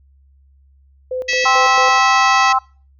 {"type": "tone with tremolo", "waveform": "sine", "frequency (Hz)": 510, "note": "C5", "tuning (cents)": -44, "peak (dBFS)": -19, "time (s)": [1.11, 1.99], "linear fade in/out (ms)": 5, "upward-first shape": "square", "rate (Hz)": 4.5, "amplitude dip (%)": 75}
{"type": "harmonic tone", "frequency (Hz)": 650, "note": "E5", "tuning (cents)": -24, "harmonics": [3, 4, 5, 6, 7, 8, 9, 10], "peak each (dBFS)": [-19, -20, -27, -30, -26, -30, -33, -30], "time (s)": [1.28, 2.53], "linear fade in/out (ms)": 10}
{"type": "chord", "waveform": "sine", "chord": "C major", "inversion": "second", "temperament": "just", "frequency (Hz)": [784.9, 1046.5, 1308.1], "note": ["G5", "C6", "E6"], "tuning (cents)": [2, 0, -14], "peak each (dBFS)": -16, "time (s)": [1.45, 2.59], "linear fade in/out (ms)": 10}
{"effects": ["noise-tail reverb RT60 0.4 s tail -26 dB re dry", "added 68 Hz sine -48 dBFS peak until 2.99 s"]}